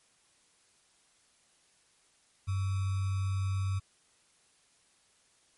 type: tone with sample-and-hold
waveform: sine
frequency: 96.4 Hz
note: G2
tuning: 28 cents flat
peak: -28 dBFS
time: 2.47-3.8 s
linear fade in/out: 20 ms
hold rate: 1225 Hz
effects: white hiss -67 dBFS RMS until 5.57 s + MP3 48 kbps